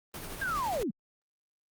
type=noise with tremolo; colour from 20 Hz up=pink; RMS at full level=-39 dBFS; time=0.14-0.83 s; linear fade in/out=2 ms; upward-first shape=sine; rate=12 Hz; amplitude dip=35%
type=linear sweep; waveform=sine; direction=down; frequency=1650 to 173.2 Hz; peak=-29 dBFS; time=0.41-0.91 s; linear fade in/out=10 ms
effects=Opus 32 kbps